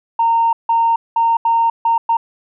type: tone bursts at uneven times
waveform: sine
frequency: 920 Hz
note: A#5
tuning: 23 cents flat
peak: -10 dBFS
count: 6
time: 0.19-0.53 / 0.69-0.96 / 1.16-1.37 / 1.45-1.7 / 1.85-1.98 / 2.09-2.17 s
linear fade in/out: 5 ms
effects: tanh soft clip ceiling -6 dBFS